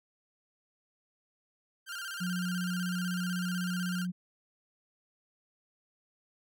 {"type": "tone with vibrato", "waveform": "sawtooth", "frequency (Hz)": 1480, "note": "F#6", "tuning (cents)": 0, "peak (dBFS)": -34, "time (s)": [1.86, 4.07], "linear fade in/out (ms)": 50, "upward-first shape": "square", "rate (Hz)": 16, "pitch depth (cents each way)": 94}
{"type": "tone", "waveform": "sine", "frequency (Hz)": 180, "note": "F#3", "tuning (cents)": -47, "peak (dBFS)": -31, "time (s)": [2.2, 4.12], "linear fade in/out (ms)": 20}
{"effects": []}